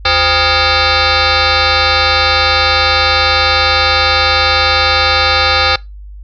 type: tone with frequency modulation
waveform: sine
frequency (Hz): 1400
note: F6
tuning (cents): +4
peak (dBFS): -8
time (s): 0.05-5.76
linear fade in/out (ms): 5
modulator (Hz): 440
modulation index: 7.3
effects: noise-tail reverb RT60 0.2 s tail -22 dB re dry + added 50 Hz sine -28 dBFS peak until 6.23 s